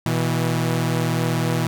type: tone pair together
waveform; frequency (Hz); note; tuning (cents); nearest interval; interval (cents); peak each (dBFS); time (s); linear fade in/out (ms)
sawtooth; 121.1 / 162.73; B2 / E3; -34 / -22; perfect fourth; 512; -18; 0.06-1.67; 0
effects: none